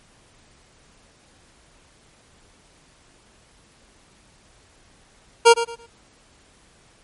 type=tone with echo; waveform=25% pulse; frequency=466.2 Hz; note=A#4; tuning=in tune; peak=-4 dBFS; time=5.45-5.54 s; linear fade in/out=20 ms; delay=110 ms; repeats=3; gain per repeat=-12 dB; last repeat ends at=5.87 s; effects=pink hiss -55 dBFS RMS until 7.03 s + MP3 48 kbps